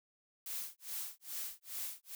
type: noise with tremolo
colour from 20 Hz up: blue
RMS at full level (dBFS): -40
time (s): 0.46-2.15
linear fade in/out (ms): 2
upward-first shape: sine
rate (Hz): 2.4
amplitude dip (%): 100
effects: none